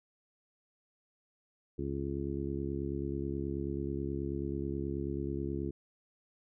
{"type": "harmonic tone", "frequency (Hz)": 69.3, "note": "C#2", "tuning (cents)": 0, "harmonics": [1, 2, 3, 4, 5, 6], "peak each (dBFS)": [-40, -40, -43, -40, -38, -43], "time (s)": [1.78, 5.71], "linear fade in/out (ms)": 10, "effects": []}